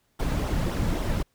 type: noise with flanger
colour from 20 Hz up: brown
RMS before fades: -26 dBFS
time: 0.19-1.23 s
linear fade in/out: 10 ms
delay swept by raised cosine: 0.43 to 2.83 ms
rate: 3.7 Hz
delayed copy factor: -0.5
effects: pink hiss -70 dBFS RMS until 1.34 s